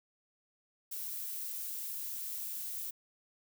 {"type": "noise", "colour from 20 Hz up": "violet", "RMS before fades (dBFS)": -40, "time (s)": [0.91, 2.91], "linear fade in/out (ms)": 10, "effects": []}